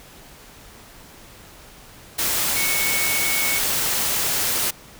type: tone in noise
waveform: sine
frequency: 2217 Hz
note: C#7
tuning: in tune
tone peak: -24 dBFS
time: 2.56-3.59 s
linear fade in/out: 10 ms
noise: white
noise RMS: -22 dBFS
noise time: 2.18-4.71 s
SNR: -5 dB
effects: pink hiss -45 dBFS RMS until 4.99 s